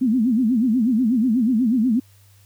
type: tone with vibrato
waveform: sine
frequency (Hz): 236.9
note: A#3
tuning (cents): +28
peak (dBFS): -15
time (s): 0.01-2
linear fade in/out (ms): 10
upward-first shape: sine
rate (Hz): 8.2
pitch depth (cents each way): 200
effects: added 99 Hz sine -50 dBFS peak until 2.45 s + white hiss -57 dBFS RMS until 2.45 s